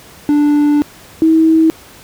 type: tone pair in turn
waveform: triangle / sine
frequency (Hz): 293.7 / 321.3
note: D4 / E4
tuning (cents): 0 / -44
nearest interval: major second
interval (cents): 156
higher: second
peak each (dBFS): -6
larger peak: neither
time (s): 0.29-0.82 / 1.22-1.7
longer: first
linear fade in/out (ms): 0
effects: pink hiss -39 dBFS RMS until 2.03 s + high-pass 60 Hz 12 dB/octave